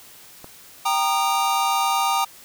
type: click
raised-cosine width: 1 ms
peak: -24 dBFS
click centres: 0.444 s
type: chord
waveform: square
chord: Eb major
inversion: first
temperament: equal with one note detuned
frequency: 784 / 932.3 / 1223.8 Hz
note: G5 / Bb5 / Eb6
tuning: 0 / 0 / -29 cents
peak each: -24 dBFS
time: 0.85-2.25 s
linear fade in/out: 10 ms
effects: white hiss -46 dBFS RMS until 2.44 s